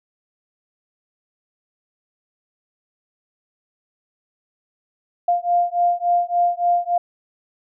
sine beating tone pair, 698.5 / 702 Hz, F5 / F5, 0 / +9 cents, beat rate 3.5 Hz, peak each -19 / -19 dBFS, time 5.28-6.98 s, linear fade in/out 5 ms, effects none

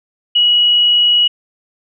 sine tone, 2915 Hz, F#7, 26 cents flat, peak -8 dBFS, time 0.35-1.28 s, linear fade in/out 10 ms, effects none

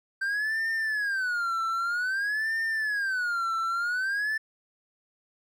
triangle tone with vibrato, 1555 Hz, G6, 14 cents flat, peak -24 dBFS, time 0.21-4.38 s, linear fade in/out 10 ms, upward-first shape sine, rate 0.52 Hz, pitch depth 260 cents each way, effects none

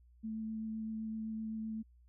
sine tone with vibrato, 220 Hz, A3, in tune, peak -37 dBFS, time 0.23-1.83 s, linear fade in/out 20 ms, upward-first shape triangle, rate 7.8 Hz, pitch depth 12 cents each way, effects added 60 Hz sine -60 dBFS peak until 2.08 s

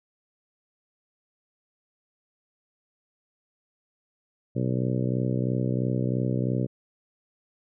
harmonic tone, 63 Hz, B1, 35 cents sharp, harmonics 2 / 3 / 4 / 5 / 6 / 7 / 8 / 9, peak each -26 / -30 / -32 / -34 / -36 / -37 / -38 / -39 dBFS, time 4.55-6.67 s, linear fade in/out 20 ms, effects none

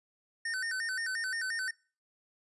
square tone with vibrato, 1668 Hz, G#6, 7 cents sharp, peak -33 dBFS, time 0.45-1.71 s, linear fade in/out 5 ms, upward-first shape square, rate 5.7 Hz, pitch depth 160 cents each way, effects noise-tail reverb RT60 0.4 s tail -24 dB re dry + resampled to 24000 Hz

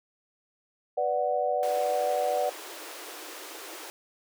sine chord, B minor, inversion none, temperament equal, 493.9 / 587.3 / 740 Hz, B4 / D5 / F#5, 0 / 0 / 0 cents, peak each -30 / -28 / -28 dBFS, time 0.97-2.5 s, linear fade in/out 10 ms
pink high-pass noise, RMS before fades -42 dBFS, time 1.63-3.9 s, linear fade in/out 0 ms, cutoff 300 Hz, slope 96 dB/octave
effects none

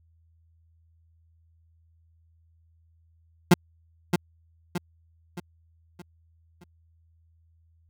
30% pulse tone with echo, 175.7 Hz, F3, 11 cents sharp, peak -9 dBFS, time 3.51-3.54 s, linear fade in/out 5 ms, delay 620 ms, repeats 5, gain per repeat -7 dB, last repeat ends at 6.64 s, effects added 82 Hz sine -59 dBFS peak until 7.89 s

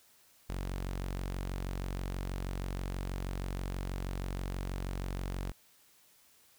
sawtooth tone, 46.25 Hz, F#1, in tune, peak -31 dBFS, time 0.49-5.52 s, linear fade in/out 10 ms, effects white hiss -64 dBFS RMS until 6.58 s

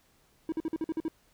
triangle tone bursts, 321.2 Hz, E4, 45 cents flat, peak -26 dBFS, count 8, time 0.49-1.082 s, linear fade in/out 2 ms, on 32 ms, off 48 ms, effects pink hiss -66 dBFS RMS until 1.33 s

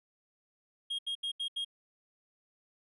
triangle tone bursts, 3253 Hz, G#7, 37 cents flat, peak -31 dBFS, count 5, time 0.9-1.648 s, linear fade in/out 10 ms, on 88 ms, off 77 ms, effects resampled to 24000 Hz

